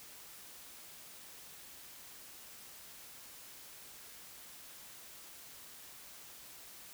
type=silence; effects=white hiss -53 dBFS RMS until 6.93 s